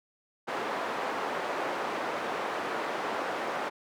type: band-pass noise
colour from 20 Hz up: white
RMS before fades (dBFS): -33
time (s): 0.47-3.7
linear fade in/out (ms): 20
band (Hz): 350 to 1100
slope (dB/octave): 12
effects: none